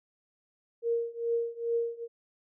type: tone with tremolo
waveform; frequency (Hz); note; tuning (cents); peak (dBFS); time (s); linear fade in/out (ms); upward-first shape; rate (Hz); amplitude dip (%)
sine; 466.2; A#4; 0; -24; 0.82-2.08; 50; triangle; 2.4; 95
effects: none